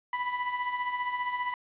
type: tone with tremolo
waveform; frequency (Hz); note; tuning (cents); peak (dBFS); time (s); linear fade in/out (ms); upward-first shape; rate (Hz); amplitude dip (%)
30% pulse; 988; B5; 0; -24; 0.13-1.54; 2; sine; 15; 55
effects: resampled to 8000 Hz + 9-bit